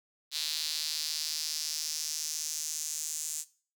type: tone with high-pass filter sweep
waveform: square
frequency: 77.2 Hz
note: D#2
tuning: 13 cents flat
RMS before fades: -35 dBFS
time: 0.31-3.45 s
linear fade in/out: 50 ms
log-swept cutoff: 4100 to 7200 Hz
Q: 3.2
effects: noise-tail reverb RT60 0.4 s tail -18 dB re dry